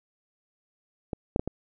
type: clicks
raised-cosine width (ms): 2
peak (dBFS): -17 / -9 / -13 / -17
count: 4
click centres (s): 1.132 / 1.361 / 1.395 / 1.476
effects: none